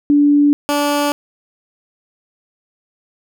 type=tone pair in turn; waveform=sine / 15% pulse; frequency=290 / 290 Hz; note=D4 / D4; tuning=-22 / -22 cents; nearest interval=unison; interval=0 cents; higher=neither; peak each=-8 dBFS; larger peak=neither; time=0.1-0.53 / 0.69-1.12 s; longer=neither; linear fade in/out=0 ms; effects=none

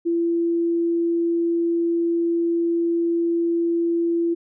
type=tone; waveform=sine; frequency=338.1 Hz; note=E4; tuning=44 cents sharp; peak=-18 dBFS; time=0.05-4.35 s; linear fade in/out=20 ms; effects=none

